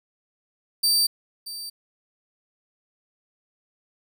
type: tone with echo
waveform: sawtooth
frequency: 4650 Hz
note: D8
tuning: 18 cents flat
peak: -15 dBFS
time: 0.83-1.07 s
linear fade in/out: 10 ms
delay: 630 ms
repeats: 1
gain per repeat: -15 dB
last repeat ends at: 1.7 s
effects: none